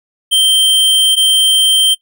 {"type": "tone pair in turn", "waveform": "square", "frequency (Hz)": [3136, 3136], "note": ["G7", "G7"], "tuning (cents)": [0, 0], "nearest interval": "unison", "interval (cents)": 0, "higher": "neither", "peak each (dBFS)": -8, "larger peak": "neither", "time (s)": [[0.31, 1.16], [1.16, 1.95]], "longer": "first", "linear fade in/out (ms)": 20, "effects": ["noise-tail reverb RT60 0.1 s tail -20 dB re dry"]}